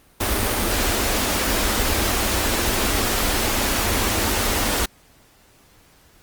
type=band-stop noise; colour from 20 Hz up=pink; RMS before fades=-21 dBFS; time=0.2-4.86 s; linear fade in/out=10 ms; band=110 to 190 Hz; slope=96 dB/octave; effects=pink hiss -54 dBFS RMS until 6.22 s + Opus 32 kbps